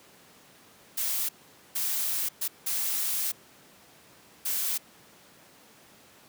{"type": "noise bursts at uneven times", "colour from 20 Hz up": "blue", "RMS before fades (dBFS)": -29, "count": 5, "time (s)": [[0.97, 1.29], [1.75, 2.29], [2.41, 2.48], [2.66, 3.32], [4.45, 4.78]], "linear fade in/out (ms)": 10, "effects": ["pink hiss -55 dBFS RMS until 6.28 s", "high-pass 150 Hz 12 dB/octave"]}